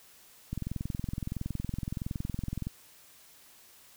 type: click train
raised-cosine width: 5 ms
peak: -21 dBFS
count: 47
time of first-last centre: 0.53-2.67 s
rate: 21.5 Hz
effects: white hiss -57 dBFS RMS until 3.96 s